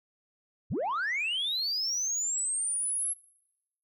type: linear sweep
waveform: sine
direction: up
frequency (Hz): 56 to 11210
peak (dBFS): -26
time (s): 0.7-3.14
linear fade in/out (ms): 20
effects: noise-tail reverb RT60 0.9 s tail -24 dB re dry + tanh soft clip ceiling -26 dBFS